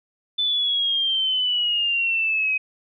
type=exponential sweep; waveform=sine; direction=down; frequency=3521 to 2520 Hz; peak=-19 dBFS; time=0.38-2.58 s; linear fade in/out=10 ms; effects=none